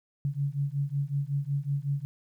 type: beating tone pair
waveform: sine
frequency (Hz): 138.6 / 144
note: C#3 / D3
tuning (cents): 0 / -34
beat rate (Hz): 5.4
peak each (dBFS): -30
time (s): 0.25-2.05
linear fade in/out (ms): 0
effects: 11-bit